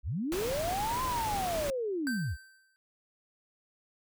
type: linear two-way sweep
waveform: sine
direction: up then down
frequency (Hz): 40.65 to 1046.5 to 50.8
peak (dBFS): -30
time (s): 0.03-2.37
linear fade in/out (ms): 50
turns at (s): 1.03
type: noise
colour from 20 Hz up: pink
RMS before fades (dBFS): -37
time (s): 0.32-1.7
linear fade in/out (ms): 0
type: tone with exponential decay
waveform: square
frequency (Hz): 1554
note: G6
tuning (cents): -16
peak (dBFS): -32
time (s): 2.07-2.76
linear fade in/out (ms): 0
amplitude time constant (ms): 150
effects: none